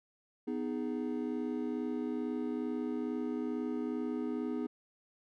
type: chord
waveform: triangle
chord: G# minor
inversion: first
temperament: just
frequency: 249.2 / 311.5 / 415.3 Hz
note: B3 / D#4 / G#4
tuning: +16 / +2 / 0 cents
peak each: -34 / -36 / -38 dBFS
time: 0.47-4.67 s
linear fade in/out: 10 ms
effects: none